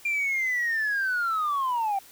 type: linear sweep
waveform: sine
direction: down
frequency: 2394 to 764 Hz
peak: -22 dBFS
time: 0.05-1.99 s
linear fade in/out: 5 ms
effects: tanh soft clip ceiling -21 dBFS + white hiss -51 dBFS RMS until 2.11 s